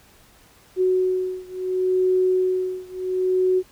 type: beating tone pair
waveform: sine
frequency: 370 / 370.71 Hz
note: F#4 / F#4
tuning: 0 / +3 cents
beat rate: 0.71 Hz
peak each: -21 / -22 dBFS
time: 0.76-3.63 s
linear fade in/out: 50 ms
effects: pink hiss -53 dBFS RMS until 3.71 s